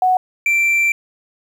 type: tone pair in turn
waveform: sine / triangle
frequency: 740 / 2349 Hz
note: F#5 / D7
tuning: 0 / 0 cents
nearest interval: octave + minor sixth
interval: 2000 cents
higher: second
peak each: -11 dBFS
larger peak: neither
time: 0.02-0.17 / 0.46-0.92 s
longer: second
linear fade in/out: 2 ms
effects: 8-bit